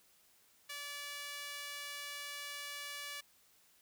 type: tone with high-pass filter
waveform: sawtooth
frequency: 577 Hz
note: D5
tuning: 31 cents flat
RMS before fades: -45 dBFS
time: 0.69-3.21 s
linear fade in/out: 10 ms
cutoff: 2000 Hz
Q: 1
effects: white hiss -68 dBFS RMS until 3.81 s